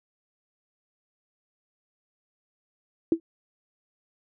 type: tone with exponential decay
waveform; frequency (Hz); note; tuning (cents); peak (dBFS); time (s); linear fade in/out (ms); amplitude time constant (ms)
sine; 329.7; E4; 0; -13; 3.12-3.2; 2; 16
effects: none